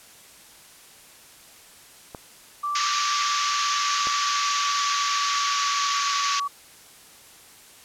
clicks, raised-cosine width 1 ms, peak -21 dBFS, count 2, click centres 2.148 / 4.071 s
sine tone with pitch glide, 1168 to 1135.4 Hz, D6 to C#6, -10 to +41 cents, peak -24 dBFS, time 2.63-6.48 s, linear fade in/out 10 ms, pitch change -49 cents, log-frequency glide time 2.83-6.31 s
white band-pass noise, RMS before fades -27 dBFS, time 2.75-6.4 s, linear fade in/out 5 ms, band 1100 to 6700 Hz, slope 96 dB/octave
effects white hiss -49 dBFS RMS until 7.84 s + low-pass 12000 Hz 12 dB/octave

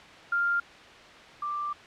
sine tone pair in turn, 1396.9 / 1179.1 Hz, F6 / D6, 0 / +7 cents, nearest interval minor third, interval 293 cents, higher first, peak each -23 / -29 dBFS, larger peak first, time 0.32-0.6 / 1.42-1.73 s, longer second, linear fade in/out 5 ms, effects white hiss -48 dBFS RMS until 1.86 s + low-pass 3000 Hz 12 dB/octave

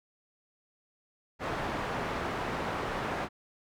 white low-pass noise, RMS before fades -34 dBFS, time 1.39-3.29 s, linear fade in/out 50 ms, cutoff 1200 Hz, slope 12 dB/octave, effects none

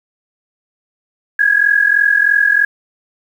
sine tone pair together, 1638 / 1681.1 Hz, G#6 / G#6, -24 / +21 cents, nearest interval unison, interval 45 cents, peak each -12 dBFS, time 1.39-2.65 s, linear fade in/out 5 ms, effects 7-bit

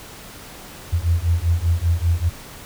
sine beating tone pair, 82.41 / 87.51 Hz, E2 / F2, 0 / +4 cents, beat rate 5.1 Hz, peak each -19 dBFS, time 0.92-2.3 s, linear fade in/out 20 ms, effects pink hiss -39 dBFS RMS until 2.65 s

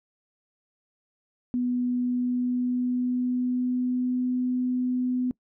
sine tone with pitch glide, 246.9 to 251.1 Hz, B3 to B3, 0 to +29 cents, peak -23 dBFS, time 1.54-5.31 s, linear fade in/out 0 ms, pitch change +29 cents, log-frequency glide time 1.92-4.32 s, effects noise-tail reverb RT60 0.1 s tail -23 dB re dry

